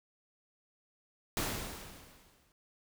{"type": "noise with exponential decay", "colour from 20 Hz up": "pink", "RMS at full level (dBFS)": -32, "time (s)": [1.37, 2.52], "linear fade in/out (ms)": 1, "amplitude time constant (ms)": 250, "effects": []}